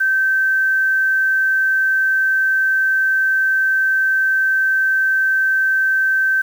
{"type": "tone with quantisation", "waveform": "sine", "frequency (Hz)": 1550, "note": "G6", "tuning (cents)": -20, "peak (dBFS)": -13, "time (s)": [0, 6.42], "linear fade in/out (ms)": 10, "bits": 7, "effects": []}